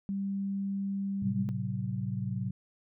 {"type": "tone", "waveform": "sine", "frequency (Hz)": 196.9, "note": "G3", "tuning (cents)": 8, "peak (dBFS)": -30, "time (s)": [0.09, 1.49], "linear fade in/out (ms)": 0}
{"type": "chord", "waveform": "sine", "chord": "F# diminished", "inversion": "first", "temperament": "equal with one note detuned", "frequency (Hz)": [110, 130.81, 188.56], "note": ["A2", "C3", "F#3"], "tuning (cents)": [0, 0, 33], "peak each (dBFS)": -35, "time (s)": [1.22, 2.51], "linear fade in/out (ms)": 5}
{"effects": []}